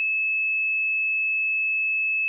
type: tone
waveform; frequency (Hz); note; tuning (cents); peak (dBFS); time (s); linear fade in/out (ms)
sine; 2600; E7; -24; -21; 0-2.28; 0
effects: none